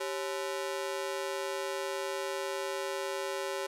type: ring-modulated tone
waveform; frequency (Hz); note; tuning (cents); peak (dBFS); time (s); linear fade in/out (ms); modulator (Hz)
sawtooth; 470; A#4; +14; -26; 0-3.67; 10; 79.1
effects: low-pass 12000 Hz 12 dB/octave